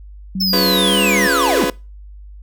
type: tone with pitch glide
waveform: sine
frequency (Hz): 189.2 to 198.15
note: F#3 to G3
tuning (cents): +39 to +19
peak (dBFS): -19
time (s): 0.35-1.27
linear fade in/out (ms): 5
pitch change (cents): +80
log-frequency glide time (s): 0.78-0.99
type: linear sweep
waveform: square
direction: down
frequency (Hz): 5340 to 148.5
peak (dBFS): -16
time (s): 0.4-1.65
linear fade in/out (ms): 10
type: chord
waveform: sawtooth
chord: C# dominant seventh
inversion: none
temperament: just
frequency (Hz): 277.2 / 346.5 / 415.8 / 498.9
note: C#4 / E#4 / G#4 / B4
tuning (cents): 0 / -14 / +2 / +17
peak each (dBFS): -18 / -18 / -19 / -16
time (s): 0.53-1.7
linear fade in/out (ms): 2
effects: noise-tail reverb RT60 0.3 s tail -23 dB re dry + added 50 Hz sine -34 dBFS peak until 2.42 s